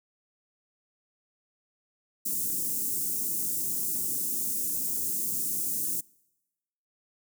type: band-stop noise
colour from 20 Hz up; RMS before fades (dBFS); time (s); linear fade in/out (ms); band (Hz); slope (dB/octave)
white; -30; 2.25-6.01; 10; 340 to 7200; 24
effects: noise-tail reverb RT60 1.0 s tail -26 dB re dry + high-pass 150 Hz 12 dB/octave